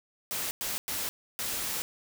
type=noise bursts at uneven times; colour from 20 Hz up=white; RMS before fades=-33 dBFS; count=4; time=0.31-0.51 / 0.61-0.78 / 0.88-1.09 / 1.39-1.82 s; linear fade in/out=0 ms; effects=none